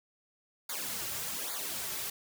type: noise with flanger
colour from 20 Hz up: white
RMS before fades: -37 dBFS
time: 0.69-2.1 s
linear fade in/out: 5 ms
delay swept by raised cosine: 0.35 to 4.15 ms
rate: 1.2 Hz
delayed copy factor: -0.95
effects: none